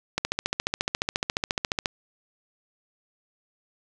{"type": "click train", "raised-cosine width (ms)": 0.2, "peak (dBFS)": -7, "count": 25, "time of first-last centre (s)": [0.18, 1.858], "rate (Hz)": 14.3, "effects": []}